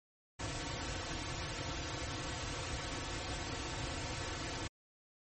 pink noise with comb filter, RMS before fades -40 dBFS, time 0.39-4.68 s, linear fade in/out 10 ms, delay 4.9 ms, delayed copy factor -0.95, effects MP3 32 kbps

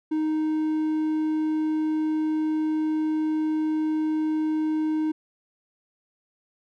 triangle tone, 311.1 Hz, D#4, in tune, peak -20 dBFS, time 0.11-5.12 s, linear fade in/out 10 ms, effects none

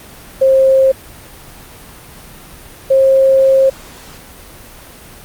sine tone pair in turn, 532 / 534.8 Hz, C5 / C5, +29 / +38 cents, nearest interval unison, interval 9 cents, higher second, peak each -6 dBFS, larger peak neither, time 0.41-0.92 / 2.9-3.7 s, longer second, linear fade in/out 10 ms, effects pink hiss -36 dBFS RMS until 5.24 s + Opus 32 kbps

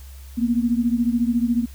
sine beating tone pair, 233.1 / 247.1 Hz, A#3 / B3, 0 / +1 cents, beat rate 14 Hz, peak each -19 / -22 dBFS, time 0.37-1.66 s, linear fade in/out 20 ms, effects added 67 Hz sine -37 dBFS peak until 1.74 s + white hiss -50 dBFS RMS until 1.74 s

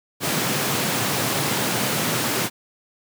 pink high-pass noise, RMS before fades -23 dBFS, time 0.2-2.5 s, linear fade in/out 50 ms, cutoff 110 Hz, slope 48 dB/octave, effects none

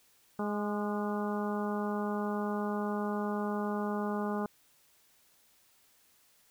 harmonic tone with a mistuned harmonic, 207.7 Hz, G#3, in tune, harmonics 1 / 2 / 3 / 4 / 5 / 6 / 7, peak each -33 / -37 / -41 / -40 / -43 / -43 / -47 dBFS, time 0.39-4.46 s, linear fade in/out 2 ms, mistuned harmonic 6, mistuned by -36 cents, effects white hiss -66 dBFS RMS until 6.5 s

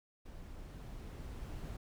brown noise with level ramp, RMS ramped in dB -50 to -43 dBFS, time 0.25-1.77 s, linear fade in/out 10 ms, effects none

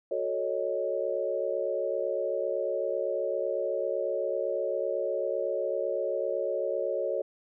sine chord, D# half-diminished seventh, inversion first, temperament equal, 370 / 440 / 554.4 / 622.3 Hz, F#4 / A4 / C#5 / D#5, 0 / 0 / 0 / 0 cents, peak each -35 / -34 / -30 / -34 dBFS, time 0.11-7.22 s, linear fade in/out 5 ms, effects none

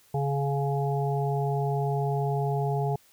harmonic tone, 140 Hz, C#3, 18 cents sharp, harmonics 1 / 3 / 5 / 6, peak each -26 / -31 / -33 / -34 dBFS, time 0.14-2.96 s, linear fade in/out 5 ms, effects white hiss -60 dBFS RMS until 3.12 s

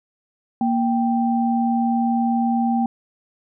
sine tone pair together, 234.4 / 784 Hz, A#3 / G5, +10 / 0 cents, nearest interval octave + major sixth, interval 2090 cents, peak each -18 / -22 dBFS, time 0.61-2.86 s, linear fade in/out 2 ms, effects none

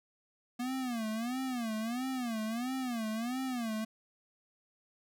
square tone with vibrato, 238.9 Hz, A#3, 43 cents sharp, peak -34 dBFS, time 0.59-3.85 s, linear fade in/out 10 ms, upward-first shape sine, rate 1.5 Hz, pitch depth 170 cents each way, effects none

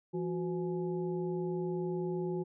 harmonic tone with a mistuned harmonic, 169.1 Hz, E3, 44 cents sharp, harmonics 1 / 2 / 3 / 5, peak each -36 / -34 / -47 / -47 dBFS, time 0.13-2.44 s, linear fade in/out 20 ms, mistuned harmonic 2, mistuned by +130 cents, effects none

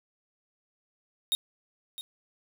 45% pulse tone with echo, 3724 Hz, A#7, 2 cents flat, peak -24 dBFS, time 1.32-1.35 s, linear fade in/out 0 ms, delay 660 ms, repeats 1, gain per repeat -13 dB, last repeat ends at 2.01 s, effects 9-bit

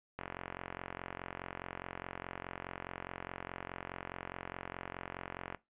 click train, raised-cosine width 0.5 ms, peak -25 dBFS, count 241, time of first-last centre 0.19-5.547 s, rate 44.8 Hz, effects noise-tail reverb RT60 0.2 s tail -18 dB re dry + resampled to 8000 Hz

